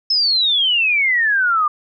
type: exponential sweep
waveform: sine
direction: down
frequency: 5274 to 1184 Hz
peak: -13 dBFS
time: 0.1-1.68 s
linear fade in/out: 5 ms
effects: none